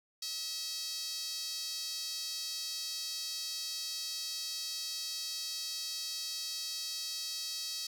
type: tone with high-pass filter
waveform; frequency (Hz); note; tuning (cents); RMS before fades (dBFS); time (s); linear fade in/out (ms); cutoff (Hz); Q
sawtooth; 645; E5; -38; -39; 0.22-7.87; 5; 4600; 3.8
effects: none